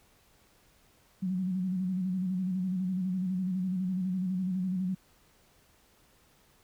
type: tone with vibrato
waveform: sine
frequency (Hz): 185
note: F#3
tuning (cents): 0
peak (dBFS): -28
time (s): 1.22-4.95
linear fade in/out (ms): 10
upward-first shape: square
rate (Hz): 12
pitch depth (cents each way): 47
effects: pink hiss -64 dBFS RMS until 6.63 s